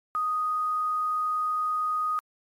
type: tone with quantisation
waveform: sine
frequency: 1244.5 Hz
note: D#6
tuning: in tune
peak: -24 dBFS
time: 0.15-2.19 s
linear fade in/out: 0 ms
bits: 9
effects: MP3 64 kbps